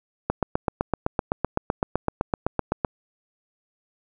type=click train; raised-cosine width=1 ms; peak=-7 dBFS; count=21; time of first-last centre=0.3-2.848 s; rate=7.85 Hz; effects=none